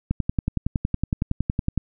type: click train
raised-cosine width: 5 ms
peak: -9 dBFS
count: 19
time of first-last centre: 0.11-1.777 s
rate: 10.8 Hz
effects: none